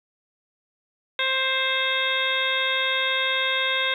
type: harmonic tone with a mistuned harmonic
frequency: 526 Hz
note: C5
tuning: 9 cents sharp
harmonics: 1 / 2 / 3 / 4 / 5 / 6 / 7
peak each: -31 / -31 / -28 / -27 / -30 / -30 / -27 dBFS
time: 1.19-3.94 s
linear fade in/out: 2 ms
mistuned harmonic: 6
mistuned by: +70 cents
effects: 9-bit